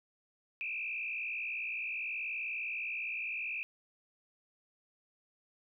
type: tone with frequency modulation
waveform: sine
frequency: 2499 Hz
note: D#7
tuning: 7 cents sharp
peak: -35 dBFS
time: 0.61-3.63 s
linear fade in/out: 0 ms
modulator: 59.3 Hz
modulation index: 2.5
effects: none